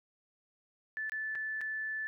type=tone with dropouts; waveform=sine; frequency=1748 Hz; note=A6; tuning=12 cents flat; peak=-34 dBFS; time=0.97-2.07 s; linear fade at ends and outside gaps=0 ms; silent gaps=1.096-1.12 / 1.351-1.355 / 1.609-1.614 s; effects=none